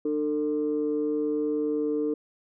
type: tone pair together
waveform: sine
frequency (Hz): 300 / 449.5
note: D4 / A4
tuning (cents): +37 / +37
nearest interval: perfect fifth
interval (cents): 700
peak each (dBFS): -26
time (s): 0.05-2.14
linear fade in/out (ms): 5
effects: tanh soft clip ceiling -18 dBFS